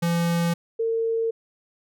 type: tone pair in turn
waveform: square / sine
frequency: 170.1 / 454.1 Hz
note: F3 / A#4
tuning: -45 / -45 cents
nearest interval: octave + perfect fourth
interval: 1700 cents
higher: second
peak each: -21 dBFS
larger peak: neither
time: 0.02-0.54 / 0.79-1.31 s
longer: neither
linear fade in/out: 10 ms
effects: none